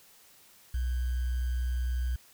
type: tone with sample-and-hold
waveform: sine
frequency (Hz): 61.9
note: B1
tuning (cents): +5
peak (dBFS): -27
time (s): 0.74-2.16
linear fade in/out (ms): 5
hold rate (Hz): 1575
effects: white hiss -58 dBFS RMS until 2.33 s